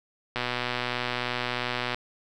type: click train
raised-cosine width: 0.3 ms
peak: -12 dBFS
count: 196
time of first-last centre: 0.36-1.945 s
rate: 123 Hz
effects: none